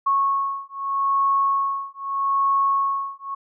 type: beating tone pair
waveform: sine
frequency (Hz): 1100 / 1100.8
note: C#6 / C#6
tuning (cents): -14 / -12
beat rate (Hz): 0.8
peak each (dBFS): -22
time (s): 0.06-3.35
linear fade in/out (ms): 10
effects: none